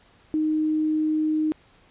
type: tone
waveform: sine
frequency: 310 Hz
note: D#4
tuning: 6 cents flat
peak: -20 dBFS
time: 0.34-1.52 s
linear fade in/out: 0 ms
effects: pink hiss -57 dBFS RMS until 1.9 s + resampled to 8000 Hz